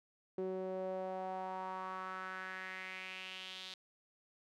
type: tone with band-pass filter sweep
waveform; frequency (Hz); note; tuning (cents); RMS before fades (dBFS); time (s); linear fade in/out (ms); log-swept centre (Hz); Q
sawtooth; 187.2; F#3; +20; -43; 0.38-3.74; 2; 400 to 3800; 3.6
effects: none